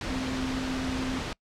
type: tone in noise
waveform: sine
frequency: 260 Hz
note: C4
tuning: 11 cents flat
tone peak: -30 dBFS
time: 0.1-1.19 s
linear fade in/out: 2 ms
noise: pink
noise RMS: -33 dBFS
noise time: 0.01-1.33 s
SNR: 0 dB
effects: noise-tail reverb RT60 0.1 s tail -25 dB re dry + low-pass 5000 Hz 12 dB/octave